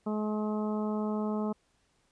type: harmonic tone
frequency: 212.7 Hz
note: G#3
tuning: 42 cents sharp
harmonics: 1 / 2 / 3 / 4 / 5 / 6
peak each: -30 / -36 / -40 / -42 / -44 / -46 dBFS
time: 0.06-1.53 s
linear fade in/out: 10 ms
effects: pink hiss -71 dBFS RMS until 2.11 s + resampled to 22050 Hz